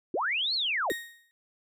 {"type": "linear two-way sweep", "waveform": "sine", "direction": "up then down", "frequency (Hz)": [277.2, 4435, 277.2], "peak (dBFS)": -26, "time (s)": [0.14, 0.92], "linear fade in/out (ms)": 2, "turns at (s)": 0.54}
{"type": "tone with exponential decay", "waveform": "35% pulse", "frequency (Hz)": 1864.7, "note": "A#6", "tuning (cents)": 0, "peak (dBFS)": -27, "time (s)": [0.9, 1.31], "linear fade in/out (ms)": 0, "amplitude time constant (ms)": 88}
{"effects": []}